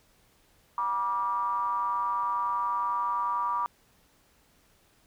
triangle ring-modulated tone, 105.5 Hz, G#2, 28 cents sharp, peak -21 dBFS, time 0.78-3.66 s, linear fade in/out 0 ms, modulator 1070 Hz, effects pink hiss -64 dBFS RMS until 5.06 s

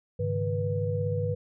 sine tone cluster, 102.1 / 137.4 / 154.5 / 488.6 Hz, G#2 / C#3 / D#3 / B4, -29 / -15 / -12 / -19 cents, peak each -29 / -36 / -33 / -30 dBFS, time 0.19-1.35 s, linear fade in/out 10 ms, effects none

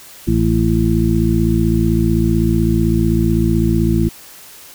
harmonic tone, 55.8 Hz, A1, 25 cents sharp, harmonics 1 / 2 / 3 / 4 / 6, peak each -18 / -18 / -18 / -18 / -18 dBFS, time 0.27-4.09 s, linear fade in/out 10 ms, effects white hiss -39 dBFS RMS until 4.74 s

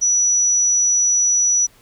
sine tone, 5890 Hz, F#8, 9 cents flat, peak -13 dBFS, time 0.01-1.67 s, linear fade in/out 20 ms, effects pink hiss -52 dBFS RMS until 1.81 s

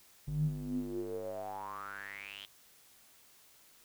square tone with band-pass filter sweep, 49.81 Hz, G1, 28 cents sharp, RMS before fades -39 dBFS, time 0.27-2.46 s, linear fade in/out 10 ms, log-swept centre 120 to 3300 Hz, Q 9.1, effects white hiss -62 dBFS RMS until 3.84 s

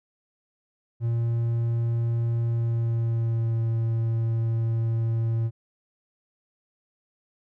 triangle tone with pitch glide, 116.54 to 114.08 Hz, A#2 to A#2, 0 to -37 cents, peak -20 dBFS, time 1-5.51 s, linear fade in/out 50 ms, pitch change -37 cents, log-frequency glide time 2.46-3.61 s, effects none

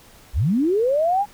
sine linear sweep, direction up, 38.89 to 841 Hz, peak -16 dBFS, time 0.33-1.26 s, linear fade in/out 50 ms, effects pink hiss -49 dBFS RMS until 1.33 s

